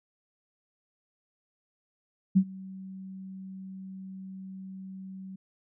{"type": "tone with ADSR envelope", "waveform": "sine", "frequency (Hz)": 190.2, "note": "F#3", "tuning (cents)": 48, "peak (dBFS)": -15, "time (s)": [2.35, 5.36], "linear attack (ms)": 20, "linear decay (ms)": 67, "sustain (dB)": -24, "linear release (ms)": 7, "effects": []}